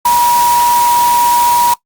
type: tone in noise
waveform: sine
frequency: 960 Hz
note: B5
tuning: 49 cents flat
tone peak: -7 dBFS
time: 0.05-1.74 s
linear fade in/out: 5 ms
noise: white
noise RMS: -19 dBFS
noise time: 0.05-1.74 s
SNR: +9 dB
effects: noise-tail reverb RT60 0.1 s tail -20 dB re dry + Opus 48 kbps